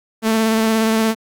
sawtooth tone with vibrato, 221.9 Hz, A3, 15 cents sharp, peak -10 dBFS, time 0.22-1.15 s, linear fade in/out 50 ms, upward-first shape sine, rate 17 Hz, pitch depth 18 cents each way, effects Opus 48 kbps

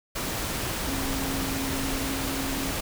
sine tone in noise, 270 Hz, C#4, 45 cents flat, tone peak -31 dBFS, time 0.87-2.72 s, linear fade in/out 10 ms, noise pink, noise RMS -30 dBFS, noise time 0.15-2.81 s, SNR -4 dB, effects none

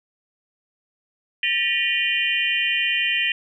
sine tone cluster, 1791 / 1931 / 2435 / 2781 / 3075 Hz, A6 / B6 / D#7 / F7 / G7, +30 / -39 / -38 / -8 / -34 cents, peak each -29 / -26 / -24 / -25 / -25 dBFS, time 1.43-3.32 s, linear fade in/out 2 ms, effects none

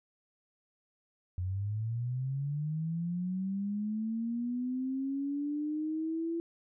sine linear sweep, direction up, 88.4 to 337.1 Hz, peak -31 dBFS, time 1.38-6.4 s, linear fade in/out 0 ms, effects none

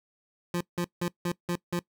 25% pulse tone bursts, 174.61 Hz, F3, in tune, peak -23 dBFS, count 6, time 0.54-1.792 s, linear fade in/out 2 ms, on 67 ms, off 170 ms, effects noise-tail reverb RT60 0.1 s tail -21 dB re dry

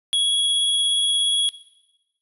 square tone with vibrato, 3337 Hz, G#7, 8 cents sharp, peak -18 dBFS, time 0.13-1.49 s, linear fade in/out 0 ms, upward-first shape triangle, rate 17 Hz, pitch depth 10 cents each way, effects noise-tail reverb RT60 1.0 s tail -19 dB re dry + resampled to 32000 Hz

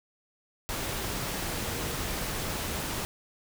sine tone in noise, 469.3 Hz, A#4, 12 cents sharp, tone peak -43 dBFS, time 1.65-1.94 s, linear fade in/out 0 ms, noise pink, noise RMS -33 dBFS, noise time 0.69-3.05 s, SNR -13 dB, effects none

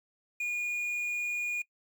triangle tone with quantisation, 2439 Hz, D#7, 35 cents flat, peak -28 dBFS, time 0.4-1.62 s, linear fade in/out 5 ms, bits 9, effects noise-tail reverb RT60 0.1 s tail -21 dB re dry

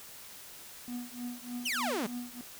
triangle tone with tremolo, 244 Hz, B3, 21 cents flat, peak -32 dBFS, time 0.88-2.41 s, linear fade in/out 0 ms, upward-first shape triangle, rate 3.3 Hz, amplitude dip 100%
sawtooth exponential sweep, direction down, 3243 to 185 Hz, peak -27 dBFS, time 1.65-2.07 s, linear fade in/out 10 ms
effects white hiss -49 dBFS RMS until 2.59 s

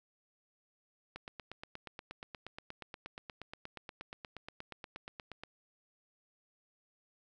click train, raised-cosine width 0.3 ms, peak -28 dBFS, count 37, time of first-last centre 1.16-5.436 s, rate 8.42 Hz, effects none

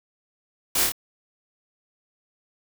white noise with echo, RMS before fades -23 dBFS, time 0.75-0.84 s, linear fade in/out 5 ms, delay 27 ms, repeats 3, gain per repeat -2 dB, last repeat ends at 0.921 s, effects none

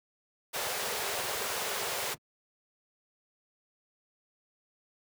pink high-pass noise, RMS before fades -34 dBFS, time 0.53-2.15 s, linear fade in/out 20 ms, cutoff 380 Hz, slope 96 dB/octave
brown noise with tremolo, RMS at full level -40 dBFS, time 0.55-2.18 s, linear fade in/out 10 ms, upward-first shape sine, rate 19 Hz, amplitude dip 75%
effects high-pass 150 Hz 12 dB/octave

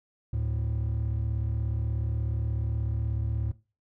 triangle tone pair together, 73.42 / 110 Hz, D2 / A2, 0 / 0 cents, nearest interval perfect fifth, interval 700 cents, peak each -27 / -26 dBFS, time 0.33-3.52 s, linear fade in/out 5 ms, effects noise-tail reverb RT60 0.3 s tail -19 dB re dry + tanh soft clip ceiling -19 dBFS

